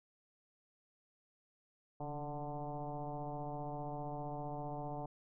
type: tone with frequency modulation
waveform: sine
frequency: 439.4 Hz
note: A4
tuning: 2 cents flat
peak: -39 dBFS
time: 2-5.06 s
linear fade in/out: 5 ms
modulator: 149 Hz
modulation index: 3
effects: none